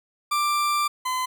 40% pulse tone pair in turn, 1180 / 1020 Hz, D6 / C6, +8 / -44 cents, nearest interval minor third, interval 252 cents, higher first, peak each -20 / -23 dBFS, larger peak first, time 0.31-0.88 / 1.05-1.26 s, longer first, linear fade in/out 10 ms, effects none

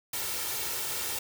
white noise with comb filter, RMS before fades -33 dBFS, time 0.13-1.19 s, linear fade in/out 5 ms, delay 2.2 ms, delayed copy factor +0.5, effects high-pass 60 Hz 12 dB/octave

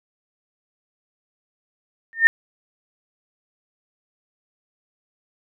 sine tone with exponential growth, 1819 Hz, A#6, 43 cents flat, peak -4 dBFS, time 2.13-2.27 s, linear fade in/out 0 ms, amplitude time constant 30 ms, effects none

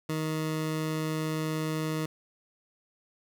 20% pulse tone, 156.9 Hz, D#3, 15 cents sharp, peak -24 dBFS, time 0.09-2.06 s, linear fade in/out 5 ms, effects none

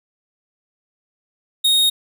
45% pulse tone, 3729 Hz, A#7, in tune, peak -13 dBFS, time 1.64-1.9 s, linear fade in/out 10 ms, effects none

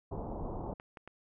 pink low-pass noise, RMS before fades -39 dBFS, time 0.11-0.74 s, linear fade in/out 10 ms, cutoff 1000 Hz, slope 48 dB/octave
clicks, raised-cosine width 0.5 ms, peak -32 dBFS, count 3, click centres 0.799 / 0.972 / 1.076 s
effects none

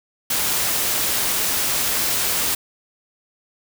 white noise, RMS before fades -21 dBFS, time 0.3-2.55 s, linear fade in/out 5 ms, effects none

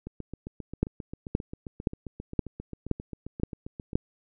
two click trains, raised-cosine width 3 ms, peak -10 / -24 dBFS, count 7 / 30, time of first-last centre 0.83-3.955 / 0.07-3.932 s, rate 1.92 / 7.51 Hz, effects none

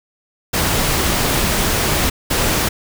pink noise bursts at uneven times, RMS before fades -17 dBFS, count 2, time 0.53-2.1 / 2.3-2.69 s, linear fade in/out 10 ms, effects none

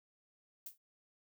violet noise with exponential decay, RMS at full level -41 dBFS, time 0.66-0.78 s, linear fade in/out 5 ms, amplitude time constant 25 ms, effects none

